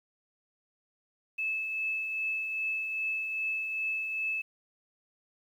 sine tone with tremolo, 2610 Hz, E7, 18 cents flat, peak -28 dBFS, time 1.38-4.42 s, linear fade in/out 10 ms, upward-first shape triangle, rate 2.5 Hz, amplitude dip 40%, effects 10-bit

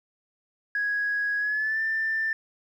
sine tone with pitch glide, 1661.2 to 1780.4 Hz, G#6 to A6, 0 to +20 cents, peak -23 dBFS, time 0.75-2.33 s, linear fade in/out 2 ms, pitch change +120 cents, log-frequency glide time 1.38-1.81 s, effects tanh soft clip ceiling -19 dBFS + 10-bit

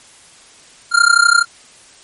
square tone with amplitude modulation, 1396.9 Hz, F6, in tune, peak -5 dBFS, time 0.91-1.45 s, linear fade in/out 50 ms, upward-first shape sine, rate 32 Hz, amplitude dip 90%, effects white hiss -44 dBFS RMS until 2.03 s + MP3 48 kbps

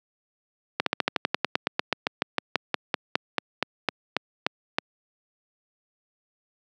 slowing click train, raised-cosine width 0.3 ms, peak -5 dBFS, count 26, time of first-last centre 0.8-4.785 s, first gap 63 ms, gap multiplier 1.07, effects high-pass 200 Hz 12 dB/octave

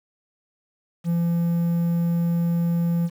triangle tone, 170 Hz, F3, 46 cents flat, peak -17 dBFS, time 1.04-3.1 s, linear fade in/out 50 ms, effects 8-bit

